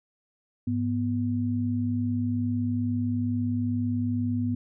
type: tone pair together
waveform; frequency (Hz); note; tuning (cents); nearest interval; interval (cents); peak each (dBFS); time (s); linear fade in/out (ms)
sine; 103.2 / 245.5; G#2 / B3; -10 / -10; octave + minor third; 1500; -28 / -26; 0.67-4.55; 5
effects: none